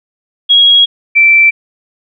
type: tone pair in turn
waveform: sine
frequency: 3304 / 2336 Hz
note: G#7 / D7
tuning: -10 / -10 cents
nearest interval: tritone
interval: 600 cents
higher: first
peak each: -3 dBFS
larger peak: neither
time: 0.49-0.86 / 1.15-1.51 s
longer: first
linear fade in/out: 20 ms
effects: none